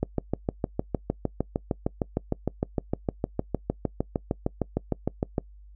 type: click train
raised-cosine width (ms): 2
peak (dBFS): -11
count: 36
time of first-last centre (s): 0.03-5.382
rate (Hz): 6.54
effects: noise-tail reverb RT60 0.1 s tail -23 dB re dry + added 50 Hz sine -46 dBFS peak until 5.75 s